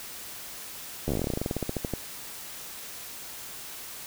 slowing click train, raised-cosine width 2 ms, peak -15 dBFS, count 23, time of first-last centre 1.08-1.937 s, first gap 12 ms, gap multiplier 1.1, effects white hiss -41 dBFS RMS until 4.06 s

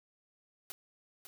white noise with echo, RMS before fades -44 dBFS, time 0.7-0.72 s, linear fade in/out 0 ms, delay 550 ms, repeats 1, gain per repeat -7 dB, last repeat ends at 1.27 s, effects none

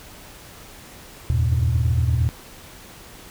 sine tone cluster, 80.1 / 88.7 / 101.7 / 119.4 Hz, E2 / F2 / G#2 / A#2, -49 / +27 / -36 / +42 cents, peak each -19 / -28 / -25 / -19 dBFS, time 1.3-2.29 s, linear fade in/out 0 ms, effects tanh soft clip ceiling -11 dBFS + pink hiss -43 dBFS RMS until 3.3 s

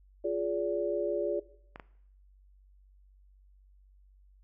sine chord, D diminished, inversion first, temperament equal with one note detuned, 349.2 / 415.3 / 576.2 Hz, F4 / Ab4 / D5, 0 / 0 / -33 cents, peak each -33 / -33 / -32 dBFS, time 0.24-1.4 s, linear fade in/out 10 ms
clicks, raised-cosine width 0.5 ms, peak -28 dBFS, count 2, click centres 1.759 / 1.798 s
effects noise-tail reverb RT60 0.7 s tail -18 dB re dry + added 48 Hz sine -57 dBFS peak until 4.43 s

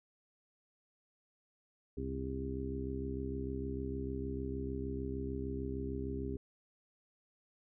harmonic tone with a mistuned harmonic, 66.6 Hz, C2, 31 cents sharp, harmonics 1 / 2 / 3 / 4 / 5 / 6, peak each -41 / -45 / -47 / -42 / -48 / -42 dBFS, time 1.97-6.37 s, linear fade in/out 5 ms, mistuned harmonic 1, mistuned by +82 cents, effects none

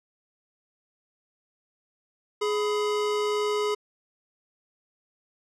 square tone pair together, 419.2 / 999 Hz, G#4 / B5, +16 / +20 cents, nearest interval octave + minor third, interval 1504 cents, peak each -25 / -34 dBFS, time 2.41-3.75 s, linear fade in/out 10 ms, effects low-pass 7000 Hz 12 dB/octave

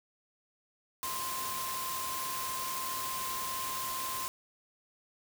sine tone in noise, 1046.5 Hz, C6, in tune, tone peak -37 dBFS, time 1.03-4.28 s, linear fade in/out 0 ms, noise white, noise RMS -38 dBFS, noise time 1.03-4.28 s, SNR -2 dB, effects none

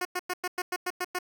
10% pulse tone bursts, 361.5 Hz, F#4, 40 cents flat, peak -20 dBFS, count 9, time 0.01-1.188 s, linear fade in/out 5 ms, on 42 ms, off 100 ms, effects none

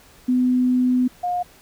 sine tone pair in turn, 251.5 / 713.8 Hz, B3 / F5, +32 / +38 cents, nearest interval octave + tritone, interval 1806 cents, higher second, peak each -15 / -20 dBFS, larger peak first, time 0.28-1.08 / 1.23-1.43 s, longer first, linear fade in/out 10 ms, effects pink hiss -50 dBFS RMS until 1.61 s

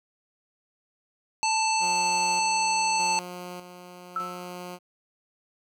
harmonic tone, 882 Hz, A5, 4 cents sharp, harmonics 1 / 3 / 5 / 7 / 9, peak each -24 / -29 / -31 / -32 / -34 dBFS, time 1.43-3.19 s, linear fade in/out 0 ms
10% pulse tone with tremolo, 178.9 Hz, F3, 42 cents sharp, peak -28 dBFS, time 1.79-4.79 s, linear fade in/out 50 ms, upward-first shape square, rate 0.83 Hz, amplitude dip 55%
sine tone with exponential decay, 1318.5 Hz, E6, in tune, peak -24 dBFS, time 4.16-4.58 s, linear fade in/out 2 ms, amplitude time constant 91 ms
effects none

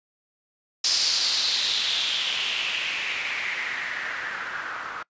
blue noise with low-pass filter sweep, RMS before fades -27 dBFS, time 0.84-5.03 s, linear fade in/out 5 ms, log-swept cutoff 5100 to 1300 Hz, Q 4, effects noise-tail reverb RT60 0.1 s tail -24 dB re dry + resampled to 16000 Hz

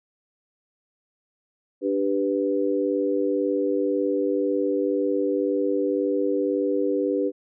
sine chord, G major, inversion second, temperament equal, 293.7 / 392 / 493.9 Hz, D4 / G4 / B4, 0 / 0 / 0 cents, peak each -25 dBFS, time 1.81-7.32 s, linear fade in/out 50 ms, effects none

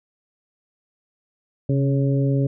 harmonic tone with a mistuned harmonic, 138.59 Hz, C#3, in tune, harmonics 1 / 2 / 3 / 4, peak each -18 / -24 / -28 / -30 dBFS, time 1.69-2.47 s, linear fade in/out 5 ms, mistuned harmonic 1, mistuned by -36 cents, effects none

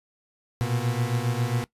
40% pulse beating tone pair, 116.54 / 123.94 Hz, A#2 / B2, 0 / +7 cents, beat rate 7.4 Hz, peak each -26 dBFS, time 0.61-1.64 s, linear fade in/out 0 ms, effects noise-tail reverb RT60 0.1 s tail -19 dB re dry + resampled to 32000 Hz

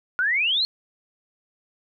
sine exponential sweep, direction up, 1412 to 4352 Hz, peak -19 dBFS, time 0.19-0.65 s, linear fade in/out 0 ms, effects none

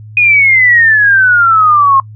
sine exponential sweep, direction down, 2489 to 1066 Hz, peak -4 dBFS, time 0.17-2 s, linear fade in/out 2 ms, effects noise-tail reverb RT60 0.1 s tail -23 dB re dry + added 107 Hz sine -28 dBFS peak until 2.15 s

